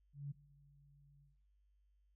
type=tone with ADSR envelope; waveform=sine; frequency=142.3 Hz; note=C#3; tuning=46 cents sharp; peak=-39 dBFS; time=0.13-1.38 s; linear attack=180 ms; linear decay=13 ms; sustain=-24 dB; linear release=160 ms; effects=noise-tail reverb RT60 0.7 s tail -19 dB re dry + added 50 Hz sine -70 dBFS peak until 2.15 s